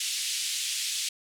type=band-pass noise; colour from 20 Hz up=pink; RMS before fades=-31 dBFS; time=0-1.09 s; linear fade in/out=5 ms; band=2800 to 10000 Hz; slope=24 dB/octave; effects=none